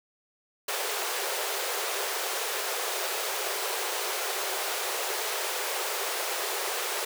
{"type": "high-pass noise", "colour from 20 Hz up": "pink", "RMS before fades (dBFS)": -31, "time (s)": [0.68, 7.05], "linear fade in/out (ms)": 5, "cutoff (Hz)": 370, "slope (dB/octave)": 96, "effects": []}